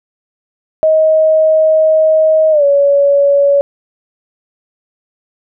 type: tone with pitch glide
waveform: sine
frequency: 630 to 564.5 Hz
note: D#5 to C#5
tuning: +21 to +31 cents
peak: -6 dBFS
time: 0.83-3.61 s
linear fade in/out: 0 ms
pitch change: -190 cents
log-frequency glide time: 2.51-2.64 s
effects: none